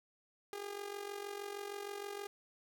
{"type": "tone with amplitude modulation", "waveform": "sawtooth", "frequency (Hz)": 405.7, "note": "G#4", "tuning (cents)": -41, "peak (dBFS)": -35, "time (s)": [0.53, 2.27], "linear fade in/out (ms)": 0, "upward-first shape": "sine", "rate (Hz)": 46.4, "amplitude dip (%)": 70, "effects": []}